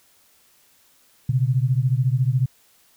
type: beating tone pair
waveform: sine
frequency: 123.47 / 137.47 Hz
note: B2 / C#3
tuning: 0 / -14 cents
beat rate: 14 Hz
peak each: -19 / -21 dBFS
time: 1.29-2.46 s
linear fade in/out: 5 ms
effects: white hiss -58 dBFS RMS until 2.96 s